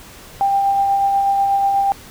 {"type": "tone with tremolo", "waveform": "sine", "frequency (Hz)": 792, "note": "G5", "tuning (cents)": 18, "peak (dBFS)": -12, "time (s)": [0.41, 1.92], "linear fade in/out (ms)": 0, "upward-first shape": "sine", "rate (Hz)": 8.2, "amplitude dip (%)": 25, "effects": ["pink hiss -40 dBFS RMS until 2.1 s"]}